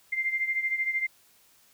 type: beating tone pair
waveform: sine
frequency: 2093 / 2106 Hz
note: C7 / C7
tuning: 0 / +11 cents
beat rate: 13 Hz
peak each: -27 / -32 dBFS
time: 0.12-1.07 s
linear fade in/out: 10 ms
effects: white hiss -61 dBFS RMS until 1.73 s